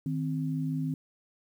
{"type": "tone pair together", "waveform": "sine", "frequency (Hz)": [155.5, 261.5], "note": ["D#3", "C4"], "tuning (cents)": [-1, -1], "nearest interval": "major sixth", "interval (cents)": 900, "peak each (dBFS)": [-30, -32], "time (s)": [0.06, 0.94], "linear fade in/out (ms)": 2, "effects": ["10-bit"]}